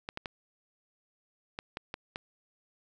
clicks, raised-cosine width 0.3 ms, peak -20 dBFS, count 7, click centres 0.089 / 0.174 / 0.258 / 1.589 / 1.771 / 1.941 / 2.159 s, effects none

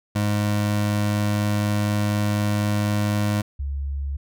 25% pulse / sine tone pair in turn, 104.1 / 69.74 Hz, G#2 / C#2, +5 / +11 cents, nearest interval perfect fifth, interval 694 cents, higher first, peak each -16 / -24 dBFS, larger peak first, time 0.15-3.42 / 3.59-4.17 s, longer first, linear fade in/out 10 ms, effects none

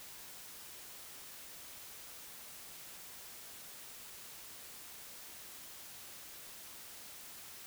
silence, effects white hiss -51 dBFS RMS until 7.66 s

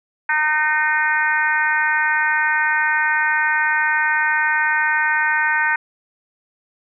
harmonic tone, 306 Hz, D#4, 29 cents flat, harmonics 3 / 4 / 5 / 6 / 7 / 8, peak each -22 / -31 / -19 / -20 / -27 / -30 dBFS, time 0.29-5.76 s, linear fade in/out 5 ms, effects none

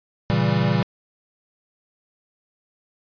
square chord, A# diminished seventh, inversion none, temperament equal, 116.54 / 138.59 / 164.81 / 196 Hz, A#2 / C#3 / E3 / G3, 0 / 0 / 0 / 0 cents, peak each -24 dBFS, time 0.3-0.83 s, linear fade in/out 0 ms, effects resampled to 11025 Hz

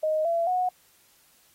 sine tone with pitch steps, 622.3 / 674.7 / 731.5 Hz, D#5 / E5 / F#5, 0 / +40 / -20 cents, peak -22 dBFS, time 0.03-0.69 s, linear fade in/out 5 ms, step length 220 ms, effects white hiss -61 dBFS RMS until 1.54 s + AAC 48 kbps

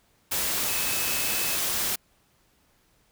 sine tone in noise, 2585 Hz, E7, 34 cents flat, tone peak -35 dBFS, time 0.68-1.56 s, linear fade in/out 10 ms, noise white, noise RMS -27 dBFS, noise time 0.31-1.96 s, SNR -11 dB, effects pink hiss -65 dBFS RMS until 3.11 s

